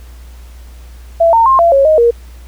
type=tone with pitch steps; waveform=sine; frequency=668 / 913 / 1062 / 679 / 549 / 624 / 470.9 Hz; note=E5 / A#5 / C6 / F5 / C#5 / D#5 / A#4; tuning=+23 / -36 / +25 / -49 / -17 / +5 / +18 cents; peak=-5 dBFS; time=1.2-2.11 s; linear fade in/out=10 ms; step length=130 ms; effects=added 60 Hz sine -31 dBFS peak until 2.47 s + pink hiss -45 dBFS RMS until 2.47 s